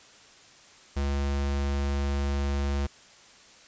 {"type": "tone", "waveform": "square", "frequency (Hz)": 70.1, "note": "C#2", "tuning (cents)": 20, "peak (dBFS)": -26, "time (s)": [0.96, 2.87], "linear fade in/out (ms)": 10, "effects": ["white hiss -53 dBFS RMS until 3.67 s", "resampled to 16000 Hz"]}